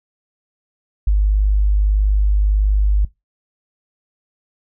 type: tone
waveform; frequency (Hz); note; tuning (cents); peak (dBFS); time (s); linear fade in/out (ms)
sine; 50.8; G#1; -38; -11; 1.07-3.05; 5
effects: noise-tail reverb RT60 0.2 s tail -21 dB re dry